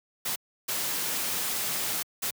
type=noise bursts at uneven times; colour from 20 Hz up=white; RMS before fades=-30 dBFS; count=3; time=0.25-0.36 / 0.68-2.03 / 2.22-2.31 s; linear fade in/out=10 ms; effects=high-pass 100 Hz 12 dB/octave